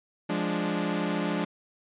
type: chord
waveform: sawtooth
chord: D diminished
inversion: first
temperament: equal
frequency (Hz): 174.61 / 207.7 / 293.7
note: F3 / Ab3 / D4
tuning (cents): 0 / 0 / 0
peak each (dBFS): -27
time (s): 0.29-1.45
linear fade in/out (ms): 10
effects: resampled to 8000 Hz